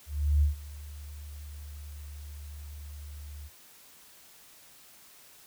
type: tone with ADSR envelope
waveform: sine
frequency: 73.3 Hz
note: D2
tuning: 3 cents flat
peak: -19 dBFS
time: 0.06-3.5 s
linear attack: 360 ms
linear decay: 130 ms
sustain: -21 dB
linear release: 44 ms
effects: white hiss -55 dBFS RMS until 5.46 s